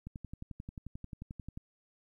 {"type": "click train", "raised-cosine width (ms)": 5, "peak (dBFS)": -30, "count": 18, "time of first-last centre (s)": [0.07, 1.574], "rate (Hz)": 11.3, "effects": ["12-bit"]}